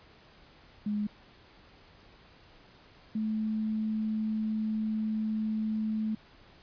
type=tone pair in turn; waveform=sine; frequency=208.5 / 217.2 Hz; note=G#3 / A3; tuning=+7 / -22 cents; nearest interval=minor second; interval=71 cents; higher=second; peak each=-28 dBFS; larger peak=neither; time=0.86-1.07 / 3.15-6.15 s; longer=second; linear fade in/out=5 ms; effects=pink hiss -57 dBFS RMS until 6.62 s + resampled to 11025 Hz